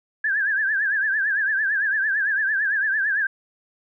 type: tone with vibrato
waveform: sine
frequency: 1655 Hz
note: G#6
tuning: 6 cents flat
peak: -19 dBFS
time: 0.24-3.27 s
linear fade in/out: 5 ms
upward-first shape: triangle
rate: 8.9 Hz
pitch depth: 140 cents each way
effects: none